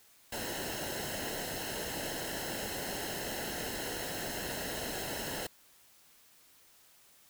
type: noise with comb filter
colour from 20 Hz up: pink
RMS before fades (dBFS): -38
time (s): 0.32-5.47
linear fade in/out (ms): 5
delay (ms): 0.85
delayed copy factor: -0.7
effects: white hiss -62 dBFS RMS until 7.29 s